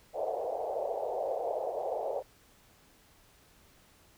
pink band-pass noise, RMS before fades -34 dBFS, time 0.13-2.23 s, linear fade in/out 50 ms, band 460 to 760 Hz, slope 48 dB/octave, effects pink hiss -62 dBFS RMS until 4.17 s

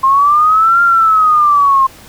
sine linear two-way sweep, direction up then down, 1056 to 1396.9 to 1056 Hz, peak -6 dBFS, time 0.03-1.87 s, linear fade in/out 10 ms, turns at 0.82 s, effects pink hiss -38 dBFS RMS until 2.08 s

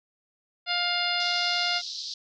harmonic tone, 705 Hz, F5, 16 cents sharp, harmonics 1 / 2 / 3 / 4 / 5 / 6 / 7, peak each -32 / -32 / -32 / -32 / -32 / -32 / -32 dBFS, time 0.66-1.82 s, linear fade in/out 50 ms
pink band-pass noise, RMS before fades -36 dBFS, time 1.2-2.14 s, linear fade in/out 2 ms, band 3900 to 5300 Hz, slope 48 dB/octave
effects none

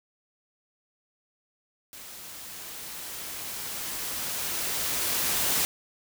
white noise with level ramp, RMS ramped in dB -44 to -25 dBFS, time 1.93-5.65 s, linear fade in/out 0 ms, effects none

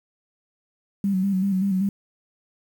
sine tone with vibrato, 192.7 Hz, G3, 29 cents flat, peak -19 dBFS, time 1.04-1.89 s, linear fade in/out 2 ms, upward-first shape square, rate 5.2 Hz, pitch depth 51 cents each way, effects 8-bit

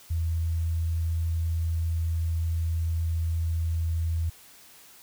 sine tone, 82.41 Hz, E2, in tune, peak -24 dBFS, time 0.1-4.3 s, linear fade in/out 10 ms, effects white hiss -52 dBFS RMS until 5.02 s

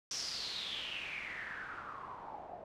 white noise with low-pass filter sweep, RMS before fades -43 dBFS, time 0.11-2.64 s, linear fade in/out 2 ms, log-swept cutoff 5800 to 660 Hz, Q 6.6, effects none

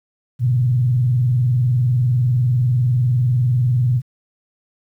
sine tone with vibrato, 123.47 Hz, B2, in tune, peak -13 dBFS, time 0.39-4.02 s, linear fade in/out 50 ms, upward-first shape square, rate 20 Hz, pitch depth 150 cents each way, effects 9-bit

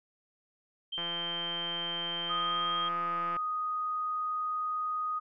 sine tone with pitch glide, 3140 to 3206 Hz, G7 to G7, +2 to +38 cents, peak -33 dBFS, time 0.92-2.89 s, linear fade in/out 10 ms, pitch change +36 cents, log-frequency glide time 2.23-2.77 s
click train, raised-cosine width 0.5 ms, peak -26 dBFS, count 409, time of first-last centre 0.98-3.366 s, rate 171 Hz
sine tone, 1244.5 Hz, D#6, in tune, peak -30 dBFS, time 2.29-5.2 s, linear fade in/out 20 ms
effects none

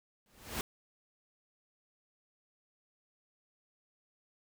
pink noise with exponential growth, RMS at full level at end -33 dBFS, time 0.26-0.61 s, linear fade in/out 1 ms, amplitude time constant 74 ms, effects none

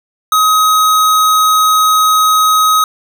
square tone, 1265 Hz, D#6, 28 cents sharp, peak -8 dBFS, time 0.32-2.84 s, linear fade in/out 2 ms, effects none

